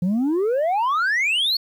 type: exponential sweep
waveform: sine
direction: up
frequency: 170 to 4491 Hz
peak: -15 dBFS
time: 0.02-1.57 s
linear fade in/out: 5 ms
effects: tanh soft clip ceiling -17 dBFS + 9-bit